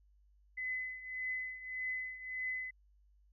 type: tone with tremolo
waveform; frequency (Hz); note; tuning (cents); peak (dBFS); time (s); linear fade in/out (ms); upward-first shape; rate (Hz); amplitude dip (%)
sine; 2022; B6; +40; -34; 0.57-2.71; 10; triangle; 1.7; 80
effects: added 50 Hz sine -64 dBFS peak until 3.32 s